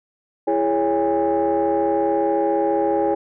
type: tone cluster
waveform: sine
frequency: 331.5 / 411.5 / 556 / 815 Hz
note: E4 / G#4 / C#5 / G#5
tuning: +10 / -16 / +5 / -33 cents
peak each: -21 dBFS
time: 0.47-3.15 s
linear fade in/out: 10 ms
effects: tanh soft clip ceiling -11 dBFS